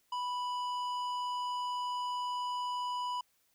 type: tone with tanh clipping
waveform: sine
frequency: 987.8 Hz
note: B5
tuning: in tune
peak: -35 dBFS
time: 0.12-3.21 s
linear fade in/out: 5 ms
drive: 12 dB
effects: white hiss -73 dBFS RMS until 3.54 s